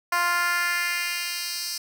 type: tone with high-pass filter sweep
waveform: 10% pulse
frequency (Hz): 349.2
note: F4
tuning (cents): 0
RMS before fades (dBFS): -26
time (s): 0.12-1.78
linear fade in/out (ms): 5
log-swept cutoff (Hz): 960 to 5000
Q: 1.7
effects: none